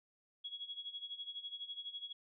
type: tone with tremolo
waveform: sine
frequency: 3334 Hz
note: G#7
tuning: 6 cents sharp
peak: -40 dBFS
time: 0.44-2.13 s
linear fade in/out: 10 ms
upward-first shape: sine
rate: 12 Hz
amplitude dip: 80%
effects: none